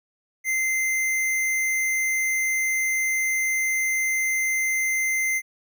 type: tone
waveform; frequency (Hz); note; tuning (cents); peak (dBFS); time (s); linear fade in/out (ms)
square; 2078; C7; -12; -22; 0.44-5.42; 50
effects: none